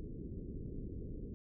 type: low-pass noise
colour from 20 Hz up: pink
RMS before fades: -44 dBFS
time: 0-1.34 s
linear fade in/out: 0 ms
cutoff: 430 Hz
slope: 48 dB/octave
effects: none